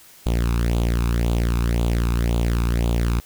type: tone with flanger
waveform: sawtooth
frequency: 58.27 Hz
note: A#1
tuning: in tune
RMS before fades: -20 dBFS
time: 0.26-3.2 s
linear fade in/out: 0 ms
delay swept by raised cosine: 0.27 to 0.81 ms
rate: 1.9 Hz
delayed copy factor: +0.75
effects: white hiss -48 dBFS RMS until 3.25 s